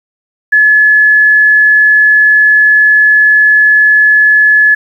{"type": "tone", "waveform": "sine", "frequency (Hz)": 1711, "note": "A6", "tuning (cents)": -49, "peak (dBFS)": -3, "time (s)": [0.52, 4.75], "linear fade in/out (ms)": 10, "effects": ["7-bit"]}